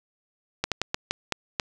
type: slowing click train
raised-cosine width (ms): 0.2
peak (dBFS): -7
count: 7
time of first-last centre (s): 0.64-1.598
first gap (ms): 77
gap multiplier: 1.29
effects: none